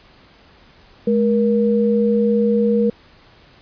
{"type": "tone pair together", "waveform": "sine", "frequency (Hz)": [211.4, 474], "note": ["G#3", "A#4"], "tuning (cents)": [31, 29], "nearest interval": "octave + major second", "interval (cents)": 1398, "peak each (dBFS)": -16, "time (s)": [1.07, 2.9], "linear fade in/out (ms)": 5, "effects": ["pink hiss -49 dBFS RMS until 3.61 s", "resampled to 11025 Hz"]}